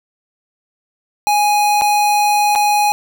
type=tone with dropouts; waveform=square; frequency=830.6 Hz; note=G#5; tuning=in tune; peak=-12 dBFS; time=1.27-2.92 s; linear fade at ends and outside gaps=0 ms; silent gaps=1.812-1.819 / 2.552-2.558 s; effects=none